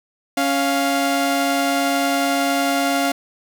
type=tone pair together; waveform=sawtooth; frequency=277.2 / 698.5 Hz; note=C#4 / F5; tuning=0 / 0 cents; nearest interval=octave + major third; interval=1600 cents; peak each=-16 dBFS; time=0.37-3.12 s; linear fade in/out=5 ms; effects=none